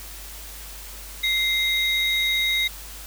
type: tone pair together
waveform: triangle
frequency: 2095 / 3778 Hz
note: C7 / A#7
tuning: +2 / +22 cents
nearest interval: minor seventh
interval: 1020 cents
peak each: -21 dBFS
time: 1.23-2.68 s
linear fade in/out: 10 ms
effects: added 50 Hz sine -40 dBFS peak until 3.06 s + white hiss -40 dBFS RMS until 3.06 s